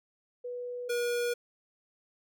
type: tone pair in turn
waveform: sine / square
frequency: 490.4 / 480.6 Hz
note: B4 / B4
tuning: -12 / -47 cents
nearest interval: unison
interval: 35 cents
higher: first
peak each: -35 / -29 dBFS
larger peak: second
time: 0.44-0.89 / 0.89-1.34 s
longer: neither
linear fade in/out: 10 ms
effects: none